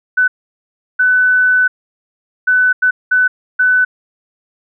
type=tone bursts at uneven times; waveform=sine; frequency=1500 Hz; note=F#6; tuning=23 cents sharp; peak=-8 dBFS; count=6; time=0.17-0.28 / 0.99-1.68 / 2.47-2.73 / 2.82-2.91 / 3.11-3.28 / 3.59-3.85 s; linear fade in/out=10 ms; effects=none